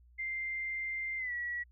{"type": "tone with pitch glide", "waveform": "sine", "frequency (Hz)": [2093, 1930.4], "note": ["C7", "B6"], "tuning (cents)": [0, -40], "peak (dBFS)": -34, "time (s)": [0.18, 1.64], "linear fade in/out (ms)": 20, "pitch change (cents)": -140, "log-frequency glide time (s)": [1.18, 1.33], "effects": ["added 60 Hz sine -58 dBFS peak until 1.71 s"]}